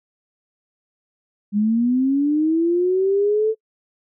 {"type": "linear sweep", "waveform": "sine", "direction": "up", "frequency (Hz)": [201.4, 444.8], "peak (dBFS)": -15, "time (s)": [1.52, 3.55], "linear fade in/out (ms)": 50, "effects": ["noise-tail reverb RT60 0.1 s tail -25 dB re dry"]}